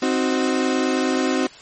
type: chord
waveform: 35% pulse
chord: C diminished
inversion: none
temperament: equal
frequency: 261.6 / 311.1 / 370 Hz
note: C4 / Eb4 / Gb4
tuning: 0 / 0 / 0 cents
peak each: -19 / -23 / -22 dBFS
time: 0.02-1.47 s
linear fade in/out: 5 ms
effects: white hiss -43 dBFS RMS until 1.61 s + MP3 32 kbps